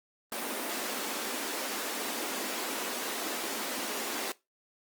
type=high-pass noise; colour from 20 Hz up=pink; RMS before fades=-35 dBFS; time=0.32-4.32 s; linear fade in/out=2 ms; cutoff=230 Hz; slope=48 dB/octave; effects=noise-tail reverb RT60 0.2 s tail -19 dB re dry + Opus 32 kbps